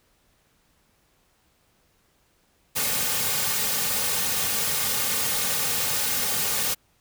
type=noise with comb filter; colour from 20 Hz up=white; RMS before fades=-25 dBFS; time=2.75-6.75 s; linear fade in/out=20 ms; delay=3 ms; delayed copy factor=-0.75; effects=pink hiss -65 dBFS RMS until 7 s